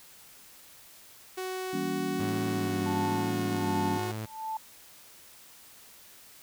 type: tone with pitch glide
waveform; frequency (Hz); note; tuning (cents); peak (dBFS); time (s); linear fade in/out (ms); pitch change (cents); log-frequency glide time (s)
sawtooth; 372.5 to 364.2; F#4 to F#4; +12 to -27; -29; 1.37-4.12; 10; -39; 2.47-3.31
type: chord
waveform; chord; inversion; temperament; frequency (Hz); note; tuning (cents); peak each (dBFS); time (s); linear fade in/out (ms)
sine; E diminished seventh; none; just; 164.81 / 197.78 / 237.3 / 284.8; E3 / G3 / Bb3 / Db4; 0 / +16 / +31 / +47; -38 / -36 / -38 / -33; 1.73-3.98; 5
type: tone with vibrato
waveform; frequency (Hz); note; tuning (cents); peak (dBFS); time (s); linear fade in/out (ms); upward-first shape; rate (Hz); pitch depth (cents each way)
sawtooth; 103.83; G#2; 0; -30; 2.19-4.26; 10; sine; 1.1; 87
type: tone with tremolo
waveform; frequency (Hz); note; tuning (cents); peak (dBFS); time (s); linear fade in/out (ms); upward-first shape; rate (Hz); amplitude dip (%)
sine; 880; A5; 0; -30; 2.86-4.57; 2; sine; 1.3; 100
effects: white hiss -53 dBFS RMS until 6.42 s